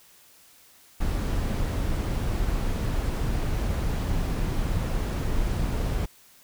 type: noise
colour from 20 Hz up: brown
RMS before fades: -26 dBFS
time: 1-6.06 s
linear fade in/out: 10 ms
effects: white hiss -55 dBFS RMS until 6.43 s